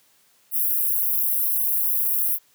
white high-pass noise, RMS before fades -22 dBFS, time 0.51-2.39 s, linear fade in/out 50 ms, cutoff 11000 Hz, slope 48 dB/octave, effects white hiss -60 dBFS RMS until 2.54 s + high-pass 80 Hz 12 dB/octave

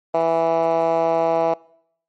10% pulse tone with band-pass filter, 164.81 Hz, E3, in tune, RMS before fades -18 dBFS, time 0.14-1.54 s, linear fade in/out 5 ms, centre 660 Hz, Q 2.8, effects noise-tail reverb RT60 0.7 s tail -24 dB re dry + MP3 48 kbps

